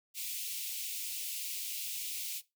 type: high-pass noise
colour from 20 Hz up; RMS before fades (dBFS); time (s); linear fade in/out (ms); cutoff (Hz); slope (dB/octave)
white; -39; 0.14-2.42; 50; 2300; 48
effects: noise-tail reverb RT60 0.2 s tail -17 dB re dry